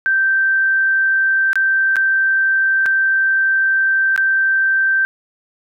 sine tone with dropouts, 1562 Hz, G6, 7 cents flat, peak -12 dBFS, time 0.06-5.05 s, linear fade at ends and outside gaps 0 ms, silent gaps 1.531-1.556 / 1.958-1.966 / 2.858-2.862 / 4.162-4.177 s, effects none

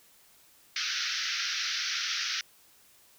white band-pass noise, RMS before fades -32 dBFS, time 0.76-2.41 s, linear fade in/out 2 ms, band 1300 to 6000 Hz, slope 96 dB/octave, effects white hiss -60 dBFS RMS until 3.18 s

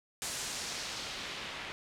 white noise with low-pass filter sweep, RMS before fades -40 dBFS, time 0.22-1.72 s, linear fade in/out 0 ms, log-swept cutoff 8700 to 2600 Hz, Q 1.2, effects none

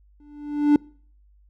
triangle tone with exponential growth, 293.7 Hz, D4, in tune, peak -8 dBFS, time 0.2-0.76 s, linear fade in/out 2 ms, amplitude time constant 120 ms, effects noise-tail reverb RT60 0.5 s tail -25 dB re dry + added 50 Hz sine -53 dBFS peak until 1.49 s

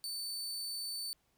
sawtooth tone, 4529 Hz, C#8, 36 cents sharp, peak -35 dBFS, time 0.04-1.13 s, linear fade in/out 0 ms, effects pink hiss -75 dBFS RMS until 1.37 s

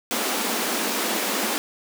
pink high-pass noise, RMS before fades -25 dBFS, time 0.11-1.58 s, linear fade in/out 0 ms, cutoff 200 Hz, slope 96 dB/octave, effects none

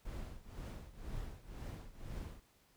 brown noise with tremolo, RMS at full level -42 dBFS, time 0.05-2.4 s, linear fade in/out 5 ms, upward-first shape triangle, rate 2 Hz, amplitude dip 90%, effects pink hiss -70 dBFS RMS until 2.76 s

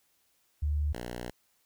sine / 5% pulse tone pair in turn, 74 / 60.12 Hz, D2 / B1, +14 / -46 cents, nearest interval major third, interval 360 cents, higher first, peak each -26 dBFS, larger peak neither, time 0.62-0.93 / 0.93-1.31 s, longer second, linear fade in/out 10 ms, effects white hiss -71 dBFS RMS until 1.65 s

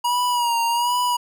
square tone with vibrato, 957 Hz, A#5, 45 cents sharp, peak -19 dBFS, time 0.04-1.17 s, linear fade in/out 10 ms, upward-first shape sine, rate 1.3 Hz, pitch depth 52 cents each way, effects none

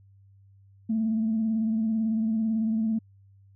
sine tone with vibrato, 221.5 Hz, A3, 12 cents sharp, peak -22 dBFS, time 0.89-2.99 s, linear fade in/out 10 ms, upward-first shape sine, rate 18 Hz, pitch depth 40 cents each way, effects tanh soft clip ceiling -18 dBFS + added 98 Hz sine -53 dBFS peak until 3.55 s

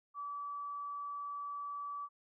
sine tone, 1151 Hz, D6, 35 cents flat, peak -39 dBFS, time 0.14-2.09 s, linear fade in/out 50 ms, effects none

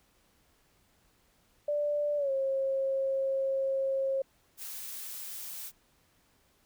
sine tone with pitch glide, 587.3 to 538.6 Hz, D5 to C#5, 0 to -50 cents, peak -27 dBFS, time 1.68-4.22 s, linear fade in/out 5 ms, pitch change -150 cents, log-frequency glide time 2.17-2.31 s
blue noise, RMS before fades -41 dBFS, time 4.57-5.72 s, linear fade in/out 50 ms
effects pink hiss -68 dBFS RMS until 6.65 s

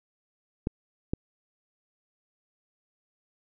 clicks, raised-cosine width 3 ms, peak -14 dBFS, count 2, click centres 0.671 / 1.135 s, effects none

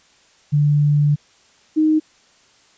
sine tone pair in turn, 146.83 / 311.1 Hz, D3 / D#4, 0 / 0 cents, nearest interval octave + minor second, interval 1300 cents, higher second, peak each -12 dBFS, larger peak neither, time 0.52-1.16 / 1.76-2 s, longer first, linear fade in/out 20 ms, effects white hiss -54 dBFS RMS until 2.77 s + resampled to 16000 Hz

